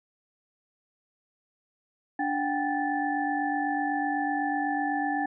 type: tone cluster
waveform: sine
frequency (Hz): 292.4 / 747 / 795 / 1748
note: D4 / F#5 / G5 / A6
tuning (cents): -7 / +16 / +24 / -12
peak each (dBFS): -30 / -34 / -29 / -33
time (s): 2.19-5.26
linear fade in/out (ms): 5
effects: none